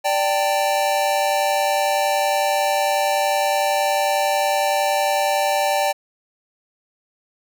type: chord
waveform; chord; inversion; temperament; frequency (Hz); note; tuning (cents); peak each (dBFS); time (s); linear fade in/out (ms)
square; D suspended fourth; none; equal with one note detuned; 587.3 / 784 / 894.9; D5 / G5 / A5; 0 / 0 / +29; -22 / -21 / -26; 0.04-5.93; 20
effects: none